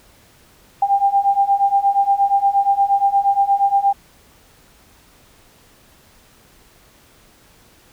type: beating tone pair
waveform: sine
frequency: 791 / 799.5 Hz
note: G5 / G5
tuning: +15 / +34 cents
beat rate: 8.5 Hz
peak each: -17 / -15 dBFS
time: 0.82-3.93 s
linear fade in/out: 5 ms
effects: pink hiss -51 dBFS RMS until 7.92 s